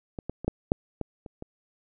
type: clicks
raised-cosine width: 2 ms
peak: -21 / -18 / -22 / -11 / -7 / -17 / -27 / -24 dBFS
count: 8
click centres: 0.188 / 0.296 / 0.446 / 0.48 / 0.719 / 1.013 / 1.262 / 1.424 s
effects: none